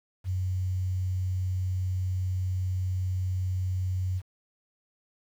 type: tone with quantisation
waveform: sine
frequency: 92.5 Hz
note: F#2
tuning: in tune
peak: -26 dBFS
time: 0.24-4.22 s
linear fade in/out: 50 ms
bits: 9
effects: none